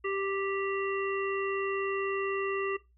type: harmonic tone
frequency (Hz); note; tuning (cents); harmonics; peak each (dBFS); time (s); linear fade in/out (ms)
392; G4; 0; 1 / 3 / 5 / 7; -31 / -36 / -38 / -39; 0.04-2.77; 10
effects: noise-tail reverb RT60 0.2 s tail -17 dB re dry + added 60 Hz sine -61 dBFS peak until 2.97 s